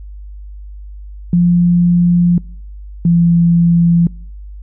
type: tone pair in turn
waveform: sine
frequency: 174.61 / 170.42 Hz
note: F3 / F3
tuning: 0 / -42 cents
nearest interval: unison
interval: 42 cents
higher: first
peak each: -7 dBFS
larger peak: neither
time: 1.33-2.38 / 3.05-4.07 s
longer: first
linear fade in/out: 2 ms
effects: noise-tail reverb RT60 0.6 s tail -25 dB re dry + added 50 Hz sine -28 dBFS peak until 4.62 s